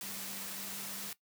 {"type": "tone in noise", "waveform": "sine", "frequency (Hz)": 196, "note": "G3", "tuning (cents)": 0, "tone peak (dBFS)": -52, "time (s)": [0.03, 1.09], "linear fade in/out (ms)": 2, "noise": "white", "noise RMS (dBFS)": -42, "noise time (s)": [0.01, 1.13], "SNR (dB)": -13, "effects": ["noise-tail reverb RT60 0.1 s tail -17 dB re dry", "high-pass 100 Hz 12 dB/octave"]}